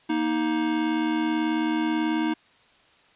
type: tone pair together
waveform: square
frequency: 235.2 / 313.6 Hz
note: A#3 / D#4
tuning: +16 / +14 cents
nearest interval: perfect fourth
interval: 498 cents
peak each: -30 / -24 dBFS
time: 0.09-2.34 s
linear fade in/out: 10 ms
effects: white hiss -58 dBFS RMS until 3.15 s + resampled to 8000 Hz